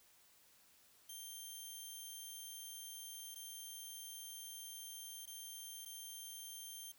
10% pulse tone with dropouts, 3165 Hz, G7, 16 cents sharp, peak -40 dBFS, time 1.09-6.92 s, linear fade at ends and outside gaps 5 ms, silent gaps 3.347-3.357 / 5.257-5.274 / 5.851-5.858 s, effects white hiss -68 dBFS RMS until 6.98 s

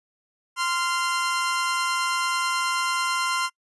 sawtooth tone pair together, 1039 / 1388.4 Hz, C6 / F6, -12 / -11 cents, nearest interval perfect fourth, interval 501 cents, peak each -21 / -23 dBFS, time 0.56-3.5 s, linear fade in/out 50 ms, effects noise-tail reverb RT60 0.1 s tail -26 dB re dry + resampled to 24000 Hz

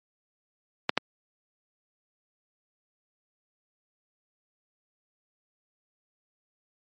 clicks, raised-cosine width 0.3 ms, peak -5 dBFS, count 2, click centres 0.894 / 0.976 s, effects high-pass 200 Hz 12 dB/octave + MP3 32 kbps

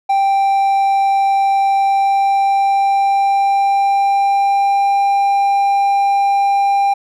triangle tone with pitch glide, 786 to 796.5 Hz, G5 to G5, +4 to +27 cents, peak -9 dBFS, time 0.09-6.94 s, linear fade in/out 10 ms, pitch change +23 cents, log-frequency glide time 1.75-4.96 s, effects none

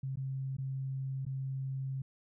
sine tone with dropouts, 133.8 Hz, C3, 39 cents sharp, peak -34 dBFS, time 0.03-2.02 s, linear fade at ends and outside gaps 5 ms, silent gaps 0.158-0.171 / 0.568-0.583 / 1.252-1.264 s, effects none

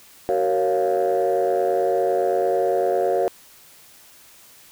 sine chord, Gb major seventh, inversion none, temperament equal with one note detuned, 376.5 / 466.2 / 554.4 / 698.5 Hz, Gb4 / Bb4 / Db5 / F5, +30 / 0 / 0 / 0 cents, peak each -22 dBFS, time 0.29-3.28 s, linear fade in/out 0 ms, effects tanh soft clip ceiling -12 dBFS + white hiss -49 dBFS RMS until 4.71 s

